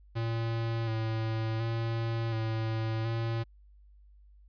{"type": "tone with vibrato", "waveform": "square", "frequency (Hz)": 113.1, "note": "A2", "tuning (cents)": 48, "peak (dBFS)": -30, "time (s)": [0.15, 3.44], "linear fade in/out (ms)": 20, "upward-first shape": "square", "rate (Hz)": 0.69, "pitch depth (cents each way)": 24, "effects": ["added 50 Hz sine -54 dBFS peak until 4.48 s", "resampled to 11025 Hz"]}